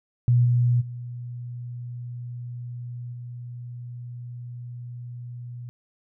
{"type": "tone with level steps", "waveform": "sine", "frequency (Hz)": 121.5, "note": "B2", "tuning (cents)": -28, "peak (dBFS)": [-15, -17, -32, -34], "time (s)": [0.28, 5.69], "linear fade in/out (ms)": 0, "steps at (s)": [0.44, 0.8, 3.12], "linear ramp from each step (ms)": 20, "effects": []}